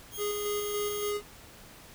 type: tone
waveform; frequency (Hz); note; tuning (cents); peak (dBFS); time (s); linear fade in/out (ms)
5% pulse; 3244; G#7; -41; -29; 0.11-1.14; 50
type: tone with tremolo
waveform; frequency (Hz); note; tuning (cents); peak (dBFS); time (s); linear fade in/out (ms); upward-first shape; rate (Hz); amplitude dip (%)
square; 413.5; G#4; -8; -30; 0.17-1.22; 50; square; 3.5; 30
effects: pink hiss -51 dBFS RMS until 1.94 s